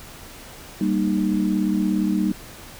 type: chord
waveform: sine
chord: Eb major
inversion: first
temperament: equal with one note detuned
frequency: 196 / 233.1 / 307.7 Hz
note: G3 / Bb3 / Eb4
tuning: 0 / 0 / -19 cents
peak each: -21 / -25 / -23 dBFS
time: 0.81-2.32 s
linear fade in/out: 2 ms
effects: pink hiss -41 dBFS RMS until 2.79 s